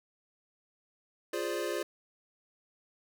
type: chord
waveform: square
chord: D half-diminished seventh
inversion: first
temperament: equal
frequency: 349.2 / 415.3 / 523.3 / 587.3 Hz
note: F4 / Ab4 / C5 / D5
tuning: 0 / 0 / 0 / 0 cents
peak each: -37 / -38 / -39 / -39 dBFS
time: 1.33-1.83 s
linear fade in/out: 5 ms
effects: none